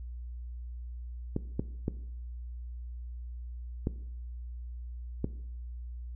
clicks, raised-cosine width 3 ms, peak -16 dBFS, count 5, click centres 1.364 / 1.595 / 1.881 / 3.871 / 5.244 s, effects noise-tail reverb RT60 0.7 s tail -17 dB re dry + added 60 Hz sine -38 dBFS peak until 6.15 s

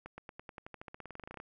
accelerating click train, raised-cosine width 0.5 ms, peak -30 dBFS, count 22, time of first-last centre 0.06-1.401 s, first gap 120 ms, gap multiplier 0.93, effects none

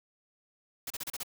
white noise bursts, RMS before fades -37 dBFS, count 6, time 0.87-1.233 s, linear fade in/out 5 ms, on 33 ms, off 33 ms, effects none

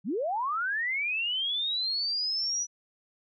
sine linear sweep, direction up, 153.2 to 5920 Hz, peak -27 dBFS, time 0.04-2.67 s, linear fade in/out 50 ms, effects none

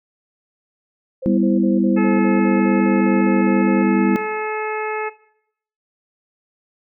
sine tone bursts, 523.3 Hz, C5, in tune, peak -26 dBFS, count 13, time 1.22-3.828 s, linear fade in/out 10 ms, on 160 ms, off 44 ms
sine chord, E minor, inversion first, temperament just, 197.78 / 247.2 / 329.6 Hz, G3 / B3 / E4, +16 / +2 / 0 cents, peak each -17 / -19 / -19 dBFS, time 1.26-4.16 s, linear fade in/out 0 ms
harmonic tone, 430.5 Hz, A4, 38 cents flat, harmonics 1 / 2 / 3 / 4 / 5 / 6, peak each -25 / -28 / -30 / -31 / -32 / -33 dBFS, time 1.96-5.1 s, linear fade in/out 20 ms
effects noise-tail reverb RT60 0.7 s tail -17 dB re dry

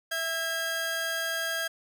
sawtooth tone pair together, 659.3 / 1622.4 Hz, E5 / G#6, 0 / -41 cents, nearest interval octave + major third, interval 1559 cents, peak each -31 / -26 dBFS, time 0.11-1.68 s, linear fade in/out 10 ms, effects none

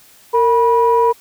sine tone pair together, 460.1 / 975 Hz, A#4 / B5, -23 / -23 cents, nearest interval octave + minor second, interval 1300 cents, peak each -12 dBFS, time 0.33-1.13 s, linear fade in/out 20 ms, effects tanh soft clip ceiling -3 dBFS + white hiss -47 dBFS RMS until 1.2 s

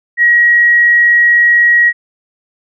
sine tone, 1902 Hz, A#6, 34 cents sharp, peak -5 dBFS, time 0.17-1.93 s, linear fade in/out 50 ms, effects none

